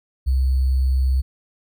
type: tone with sample-and-hold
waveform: sine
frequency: 65.5 Hz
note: C2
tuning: 2 cents sharp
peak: -15 dBFS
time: 0.26-1.22 s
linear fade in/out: 20 ms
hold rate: 4410 Hz
effects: none